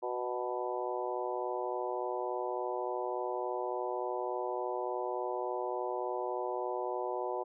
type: harmonic tone with a mistuned harmonic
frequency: 123.47 Hz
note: B2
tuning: in tune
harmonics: 3 / 4 / 5 / 6 / 7 / 8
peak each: -38 / -39 / -40 / -41 / -41 / -42 dBFS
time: 0.02-7.44 s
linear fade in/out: 20 ms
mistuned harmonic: 7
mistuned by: +21 cents
effects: none